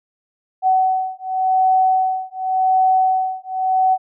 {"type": "beating tone pair", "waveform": "sine", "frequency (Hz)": [752, 752.89], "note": ["F#5", "F#5"], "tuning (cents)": [28, 30], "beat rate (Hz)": 0.89, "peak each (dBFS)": -17, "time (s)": [0.62, 3.98], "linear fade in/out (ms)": 50, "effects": []}